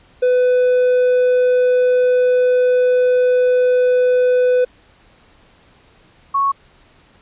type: tone pair in turn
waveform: triangle / sine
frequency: 499.9 / 1106.1 Hz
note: B4 / C#6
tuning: +21 / -4 cents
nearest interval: octave + major second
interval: 1375 cents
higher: second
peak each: -9 / -13 dBFS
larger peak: first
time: 0.22-4.65 / 6.34-6.52 s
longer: first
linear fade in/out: 10 ms
effects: pink hiss -51 dBFS RMS until 7.21 s + resampled to 8000 Hz